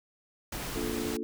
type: noise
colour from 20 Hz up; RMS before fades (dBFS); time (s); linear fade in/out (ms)
pink; -37; 0.52-1.17; 5
type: chord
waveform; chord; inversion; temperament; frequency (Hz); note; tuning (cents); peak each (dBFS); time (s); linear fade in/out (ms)
sine; Bb major seventh; none; just; 233.1 / 291.4 / 349.6 / 437; Bb3 / D4 / F4 / A4; 0 / -13 / +2 / -12; -37; 0.76-1.23; 0
effects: none